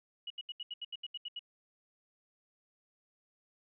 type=tone bursts; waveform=sine; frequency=2912 Hz; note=F#7; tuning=28 cents flat; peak=-38 dBFS; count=11; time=0.27-1.393 s; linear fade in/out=5 ms; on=33 ms; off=76 ms; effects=none